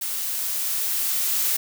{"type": "noise with level ramp", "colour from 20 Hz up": "blue", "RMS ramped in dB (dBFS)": [-28, -22], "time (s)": [0.01, 1.57], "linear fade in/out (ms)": 10, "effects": []}